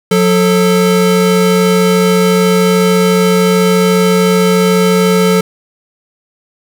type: tone pair together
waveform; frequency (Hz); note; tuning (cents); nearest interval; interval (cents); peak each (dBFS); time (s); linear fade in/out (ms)
square; 180.88 / 440; F#3 / A4; -39 / 0; octave + minor third; 1539; -11; 0.11-5.41; 5
effects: none